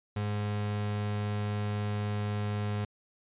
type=tone; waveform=35% pulse; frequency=103.83 Hz; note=G#2; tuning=in tune; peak=-28 dBFS; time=0.16-2.85 s; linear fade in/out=5 ms; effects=resampled to 8000 Hz